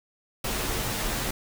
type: noise with comb filter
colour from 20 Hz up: pink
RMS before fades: -29 dBFS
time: 0.44-1.31 s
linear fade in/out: 5 ms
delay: 12 ms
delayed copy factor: -0.65
effects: none